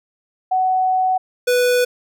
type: tone pair in turn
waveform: sine / square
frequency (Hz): 747 / 493.4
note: F#5 / B4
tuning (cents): +16 / -2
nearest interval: perfect fifth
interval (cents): 718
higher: first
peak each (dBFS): -14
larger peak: neither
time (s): 0.51-1.18 / 1.47-1.85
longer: first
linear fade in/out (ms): 10
effects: none